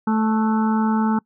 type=harmonic tone with a mistuned harmonic; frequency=219.3 Hz; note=A3; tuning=6 cents flat; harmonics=1 / 2 / 4 / 5 / 6 / 7; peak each=-17 / -31 / -25 / -34 / -30 / -36 dBFS; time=0.07-1.19 s; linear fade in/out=5 ms; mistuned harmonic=7; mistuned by=-42 cents; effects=noise-tail reverb RT60 0.1 s tail -25 dB re dry